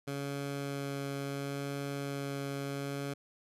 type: tone with vibrato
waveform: 15% pulse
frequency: 140 Hz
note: C#3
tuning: 18 cents sharp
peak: -29 dBFS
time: 0.07-3.14 s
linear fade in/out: 10 ms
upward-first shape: sine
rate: 0.72 Hz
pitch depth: 8 cents each way
effects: resampled to 32000 Hz